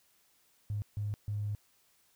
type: tone bursts at uneven times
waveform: triangle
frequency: 103.83 Hz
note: G#2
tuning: in tune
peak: -28 dBFS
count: 3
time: 0.7-0.82 / 0.97-1.14 / 1.28-1.55 s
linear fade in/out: 0 ms
effects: tanh soft clip ceiling -30 dBFS + white hiss -69 dBFS RMS until 2.15 s